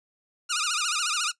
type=tone with vibrato; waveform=10% pulse; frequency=1318.5 Hz; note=E6; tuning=in tune; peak=-16 dBFS; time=0.49-1.32 s; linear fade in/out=20 ms; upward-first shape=sine; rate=14 Hz; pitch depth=170 cents each way; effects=noise-tail reverb RT60 0.1 s tail -19 dB re dry + resampled to 22050 Hz